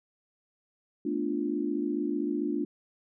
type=chord; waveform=sine; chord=B half-diminished seventh; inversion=third; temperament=equal; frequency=220 / 246.9 / 293.7 / 349.2 Hz; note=A3 / B3 / D4 / F4; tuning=0 / 0 / 0 / 0 cents; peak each=-35 / -36 / -30 / -33 dBFS; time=1.05-2.65 s; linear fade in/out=5 ms; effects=none